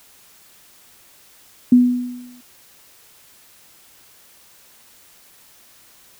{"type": "tone with exponential decay", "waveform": "sine", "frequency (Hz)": 246.8, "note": "B3", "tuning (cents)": -1, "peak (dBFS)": -5, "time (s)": [1.72, 2.41], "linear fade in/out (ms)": 5, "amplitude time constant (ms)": 150, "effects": ["white hiss -50 dBFS RMS until 6.19 s"]}